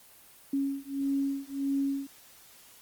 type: beating tone pair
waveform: sine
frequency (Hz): 275.3 / 276.9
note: C#4 / C#4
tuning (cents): -12 / -2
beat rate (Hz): 1.6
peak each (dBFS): -31 / -31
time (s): 0.53-2.07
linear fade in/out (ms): 5
effects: white hiss -55 dBFS RMS until 2.81 s + Opus 24 kbps